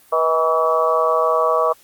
harmonic tone with a mistuned harmonic, 162.6 Hz, E3, 23 cents flat, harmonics 3 / 4 / 5 / 6 / 7 / 8, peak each -20 / -19 / -29 / -26 / -18 / -30 dBFS, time 0.12-1.73 s, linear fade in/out 10 ms, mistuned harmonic 4, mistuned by -39 cents, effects white hiss -51 dBFS RMS until 1.83 s + Opus 32 kbps

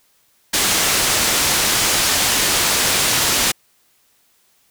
white low-pass noise, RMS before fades -17 dBFS, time 0.53-3.52 s, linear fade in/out 10 ms, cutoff 8600 Hz, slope 12 dB/octave, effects white hiss -59 dBFS RMS until 4.7 s

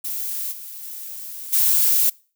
violet noise with level steps, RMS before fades -27 / -36 / -34 / -17 dBFS, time 0.04-2.1 s, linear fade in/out 10 ms, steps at 0.51 / 0.82 / 1.52 s, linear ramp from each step 20 ms, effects noise-tail reverb RT60 0.4 s tail -25 dB re dry

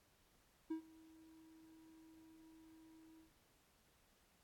triangle tone with ADSR envelope, 320.7 Hz, E4, 48 cents flat, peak -36 dBFS, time 0.7-3.32 s, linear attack 11 ms, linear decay 100 ms, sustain -23 dB, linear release 130 ms, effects pink hiss -74 dBFS RMS until 4.43 s + AAC 64 kbps

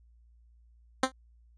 10% pulse tone with exponential decay, 261.6 Hz, C4, in tune, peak -12 dBFS, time 1.03-1.12 s, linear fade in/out 5 ms, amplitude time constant 18 ms, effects added 58 Hz sine -57 dBFS peak until 1.57 s + resampled to 22050 Hz

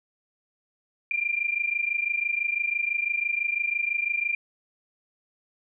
sine tone pair together, 2374 / 2400 Hz, D7 / D7, +18 / +37 cents, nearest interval unison, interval 19 cents, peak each -27 dBFS, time 1.11-4.35 s, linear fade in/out 2 ms, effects none

